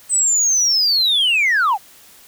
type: linear sweep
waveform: sine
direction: down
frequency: 8190 to 722 Hz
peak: -11 dBFS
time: 0.09-1.78 s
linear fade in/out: 50 ms
effects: tanh soft clip ceiling -11 dBFS + white hiss -46 dBFS RMS until 2.27 s